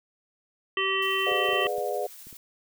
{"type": "harmonic tone", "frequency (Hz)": 385.5, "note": "G4", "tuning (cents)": -29, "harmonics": [1, 3, 5, 7, 8], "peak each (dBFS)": [-30, -30, -30, -30, -30], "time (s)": [0.77, 1.67], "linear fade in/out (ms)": 2}
{"type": "noise with tremolo", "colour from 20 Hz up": "blue", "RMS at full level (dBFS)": -45, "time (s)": [1.02, 2.37], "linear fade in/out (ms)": 2, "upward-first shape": "square", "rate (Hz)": 12, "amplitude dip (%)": 25}
{"type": "chord", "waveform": "sine", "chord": "G# diminished seventh", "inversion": "none", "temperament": "just", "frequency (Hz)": [415.3, 498.4, 598, 717.6], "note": ["G#4", "B4", "D5", "F5"], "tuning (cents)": [0, 16, 31, 47], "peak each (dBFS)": -32, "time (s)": [1.26, 2.07], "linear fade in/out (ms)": 10}
{"type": "clicks", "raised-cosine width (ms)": 3, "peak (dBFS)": -37, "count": 7, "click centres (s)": [1.317, 1.489, 1.532, 1.657, 1.783, 2.27, 2.328]}
{"effects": []}